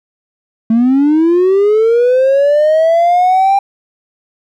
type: linear sweep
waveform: triangle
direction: up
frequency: 220 to 798 Hz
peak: -4 dBFS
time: 0.7-3.59 s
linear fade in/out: 5 ms
effects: tanh soft clip ceiling -2 dBFS